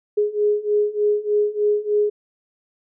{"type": "beating tone pair", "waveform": "sine", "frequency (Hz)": [415.3, 418.6], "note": ["G#4", "G#4"], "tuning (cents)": [0, 14], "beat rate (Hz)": 3.3, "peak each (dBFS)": [-21, -19], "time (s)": [0.17, 2.1], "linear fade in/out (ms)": 10, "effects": []}